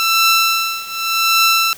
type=tone with tremolo; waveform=15% pulse; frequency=1336 Hz; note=E6; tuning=23 cents sharp; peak=-3 dBFS; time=0-1.73 s; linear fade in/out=0 ms; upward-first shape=triangle; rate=0.87 Hz; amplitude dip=90%; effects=white hiss -38 dBFS RMS until 1.77 s